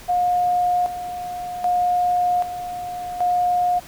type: tone with tremolo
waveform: sine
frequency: 715 Hz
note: F5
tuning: 41 cents sharp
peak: -16 dBFS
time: 0.08-3.8 s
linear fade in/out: 20 ms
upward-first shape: square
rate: 0.64 Hz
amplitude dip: 70%
effects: pink hiss -42 dBFS RMS until 3.87 s

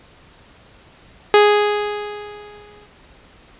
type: tone with exponential decay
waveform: sawtooth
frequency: 415.3 Hz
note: G#4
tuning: in tune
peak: -3 dBFS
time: 1.34-2.86 s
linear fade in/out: 1 ms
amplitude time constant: 330 ms
effects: pink hiss -48 dBFS RMS until 3.59 s + resampled to 8000 Hz

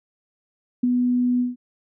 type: tone with ADSR envelope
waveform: sine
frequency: 246.9 Hz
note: B3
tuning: in tune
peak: -14 dBFS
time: 0.83-1.56 s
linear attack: 8 ms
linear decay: 12 ms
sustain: -3 dB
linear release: 160 ms
effects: none

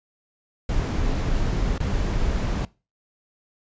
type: noise with dropouts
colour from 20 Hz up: brown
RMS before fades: -23 dBFS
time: 0.69-2.65 s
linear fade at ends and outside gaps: 2 ms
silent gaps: 1.78-1.802 s
effects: noise-tail reverb RT60 0.3 s tail -22 dB re dry + resampled to 16000 Hz

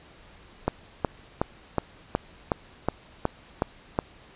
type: click train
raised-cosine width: 1 ms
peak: -8 dBFS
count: 10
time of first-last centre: 0.68-3.989 s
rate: 2.72 Hz
effects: pink hiss -52 dBFS RMS until 4.35 s + resampled to 8000 Hz

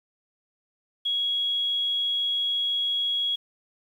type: tone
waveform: sine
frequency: 3322 Hz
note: G#7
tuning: in tune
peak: -23 dBFS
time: 1.05-3.36 s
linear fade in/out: 10 ms
effects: 9-bit

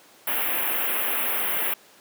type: band-stop noise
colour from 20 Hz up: white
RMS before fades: -25 dBFS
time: 0.27-1.74 s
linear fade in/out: 5 ms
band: 3100 to 11000 Hz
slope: 48 dB/octave
effects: pink hiss -52 dBFS RMS until 2 s + high-pass 300 Hz 12 dB/octave

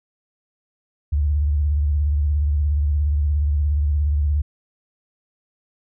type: tone with vibrato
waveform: sine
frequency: 73.42 Hz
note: D2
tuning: in tune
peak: -16 dBFS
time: 1.12-4.42 s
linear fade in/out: 10 ms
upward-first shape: triangle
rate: 17 Hz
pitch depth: 120 cents each way
effects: none

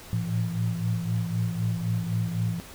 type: tone cluster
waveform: sine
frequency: 109.5 / 113.4 / 169.7 Hz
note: A2 / A#2 / F3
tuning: -8 / -47 / -49 cents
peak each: -29 dBFS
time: 0.13-2.6 s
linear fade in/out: 0 ms
effects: pink hiss -45 dBFS RMS until 2.74 s

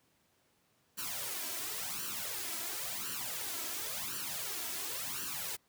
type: noise with flanger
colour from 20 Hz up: white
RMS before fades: -39 dBFS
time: 0.97-5.57 s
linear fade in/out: 20 ms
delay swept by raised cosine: 0.68 to 3.08 ms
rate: 0.94 Hz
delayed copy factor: +0.8
effects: pink hiss -72 dBFS RMS until 5.68 s + high-pass 100 Hz 12 dB/octave

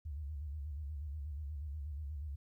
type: tone with vibrato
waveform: sine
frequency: 73.4 Hz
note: D2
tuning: in tune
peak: -39 dBFS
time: 0.05-2.36 s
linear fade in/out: 10 ms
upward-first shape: square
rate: 8.3 Hz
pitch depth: 97 cents each way
effects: 13-bit

